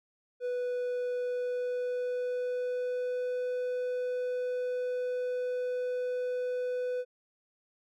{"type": "tone with pitch glide", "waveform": "triangle", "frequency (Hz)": [493.9, 498.5], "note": ["B4", "B4"], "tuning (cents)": [0, 16], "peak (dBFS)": -28, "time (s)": [0.4, 7.05], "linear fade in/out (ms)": 50, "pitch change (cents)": 16, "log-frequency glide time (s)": [1.15, 3.4], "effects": []}